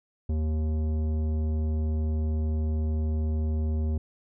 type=tone with tanh clipping; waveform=triangle; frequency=77.78 Hz; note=D#2; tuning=in tune; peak=-26 dBFS; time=0.29-3.98 s; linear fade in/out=5 ms; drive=17 dB; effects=none